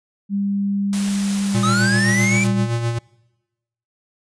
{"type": "tone with pitch glide", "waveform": "sine", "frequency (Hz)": [199.7, 196.95], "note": ["G3", "G3"], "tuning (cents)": [32, 8], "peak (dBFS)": -18, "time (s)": [0.29, 2.68], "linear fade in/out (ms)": 50, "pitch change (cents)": -24, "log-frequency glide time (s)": [0.74, 2.45]}
{"type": "noise", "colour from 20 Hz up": "white", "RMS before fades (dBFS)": -29, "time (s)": [0.93, 2.47], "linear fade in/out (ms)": 0}
{"type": "tone with tremolo", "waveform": "square", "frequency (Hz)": 117.3, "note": "A#2", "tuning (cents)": 11, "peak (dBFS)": -18, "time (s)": [1.54, 2.99], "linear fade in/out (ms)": 10, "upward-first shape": "sine", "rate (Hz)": 7.7, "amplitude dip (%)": 50}
{"type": "linear sweep", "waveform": "square", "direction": "up", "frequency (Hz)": [1236, 2364], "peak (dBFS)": -19, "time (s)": [1.63, 2.44], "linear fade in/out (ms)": 5}
{"effects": ["noise-tail reverb RT60 1.0 s tail -24 dB re dry", "resampled to 22050 Hz"]}